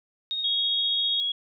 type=tone with tremolo; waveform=sine; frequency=3729 Hz; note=A#7; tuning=in tune; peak=-25 dBFS; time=0.31-1.2 s; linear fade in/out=0 ms; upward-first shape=triangle; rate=15 Hz; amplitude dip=35%
type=tone; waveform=sine; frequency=3322 Hz; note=G#7; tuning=in tune; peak=-24 dBFS; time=0.44-1.32 s; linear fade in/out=5 ms
effects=none